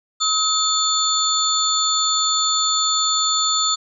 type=tone cluster; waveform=sine; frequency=1281 / 3549 / 4375 / 7070 Hz; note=E6 / A7 / C#8 / A8; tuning=-50 / +14 / -24 / +7 cents; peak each=-22 dBFS; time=0.2-3.76 s; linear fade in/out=20 ms; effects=none